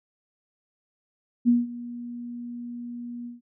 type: tone with ADSR envelope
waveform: sine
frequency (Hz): 240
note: B3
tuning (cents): -49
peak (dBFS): -14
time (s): 1.45-3.41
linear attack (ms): 34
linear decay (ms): 180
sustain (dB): -19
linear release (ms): 150
effects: none